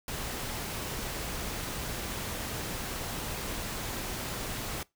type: noise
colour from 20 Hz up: pink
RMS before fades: -36 dBFS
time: 0.08-4.83 s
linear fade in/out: 2 ms
effects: noise-tail reverb RT60 0.2 s tail -22 dB re dry